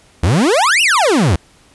40% pulse exponential two-way sweep, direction up then down, 72 to 2992 to 72 Hz, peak -9 dBFS, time 0.23-1.36 s, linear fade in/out 5 ms, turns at 0.82 s, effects pink hiss -49 dBFS RMS until 1.74 s + resampled to 24000 Hz

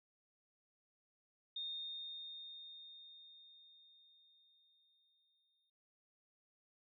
sine tone with exponential decay, 3669 Hz, A#7, 28 cents flat, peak -40 dBFS, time 1.56-5.7 s, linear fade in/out 5 ms, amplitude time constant 900 ms, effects none

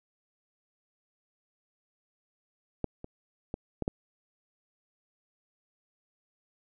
clicks, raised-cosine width 2 ms, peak -16 / -27 / -20 / -18 / -15 dBFS, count 5, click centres 2.843 / 3.044 / 3.541 / 3.823 / 3.879 s, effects none

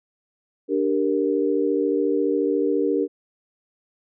sine chord, G minor, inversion second, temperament equal, 293.7 / 392 / 466.2 Hz, D4 / G4 / Bb4, 0 / 0 / 0 cents, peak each -23 dBFS, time 0.68-3.08 s, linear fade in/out 50 ms, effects none

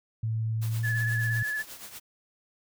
sine tone with pitch glide, 111.4 to 114.27 Hz, A2 to A#2, +22 to -34 cents, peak -26 dBFS, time 0.23-1.43 s, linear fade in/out 5 ms, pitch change +44 cents, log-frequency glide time 0.62-0.91 s
white noise with tremolo, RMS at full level -41 dBFS, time 0.61-2 s, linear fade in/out 20 ms, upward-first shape triangle, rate 8.3 Hz, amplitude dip 70%
sine tone with vibrato, 1717 Hz, A6, 43 cents flat, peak -28 dBFS, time 0.83-1.63 s, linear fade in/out 20 ms, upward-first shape sine, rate 17 Hz, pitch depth 31 cents each way
effects none

